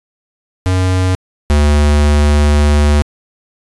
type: tone pair in turn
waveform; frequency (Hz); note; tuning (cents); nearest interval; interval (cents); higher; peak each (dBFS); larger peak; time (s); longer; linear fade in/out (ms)
square; 92.5 / 73.61; F#2 / D2; 0 / +5; major third; 395; first; -11 / -8; second; 0.66-1.15 / 1.5-3.02; second; 0
effects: resampled to 24000 Hz